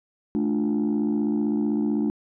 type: chord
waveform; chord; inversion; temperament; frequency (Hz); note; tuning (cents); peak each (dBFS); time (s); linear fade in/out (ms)
sine; D minor; second; equal with one note detuned; 217.7 / 293.7 / 349.2; A3 / D4 / F4; -18 / 0 / 0; -22 / -23 / -28; 0.35-2.1; 0
effects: tanh soft clip ceiling -17 dBFS